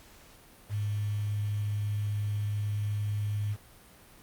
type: tone with quantisation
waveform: sine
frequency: 103.83 Hz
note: G#2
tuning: in tune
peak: -28 dBFS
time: 0.69-3.57 s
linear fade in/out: 50 ms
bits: 8
effects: pink hiss -55 dBFS RMS until 4.22 s + Opus 48 kbps